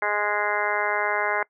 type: harmonic tone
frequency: 207.7 Hz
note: G#3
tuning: in tune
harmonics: 2 / 3 / 4 / 5 / 6 / 7 / 8 / 9 / 10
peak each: -32 / -30 / -29 / -30 / -35 / -30 / -30 / -35 / -30 dBFS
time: 0.02-1.43 s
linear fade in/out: 2 ms
effects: noise-tail reverb RT60 0.1 s tail -23 dB re dry